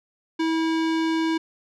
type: tone with low-pass filter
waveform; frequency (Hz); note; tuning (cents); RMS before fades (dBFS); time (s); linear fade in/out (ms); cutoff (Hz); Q
square; 323.9; E4; -30; -23; 0.39-1.38; 10; 4400; 0.9
effects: none